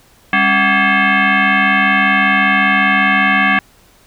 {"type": "tone with frequency modulation", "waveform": "sine", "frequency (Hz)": 274.9, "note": "C#4", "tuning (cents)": -14, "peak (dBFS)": -9, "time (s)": [0.33, 3.59], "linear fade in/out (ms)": 2, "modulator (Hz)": 475, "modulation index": 4.9, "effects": ["pink hiss -49 dBFS RMS until 4.06 s"]}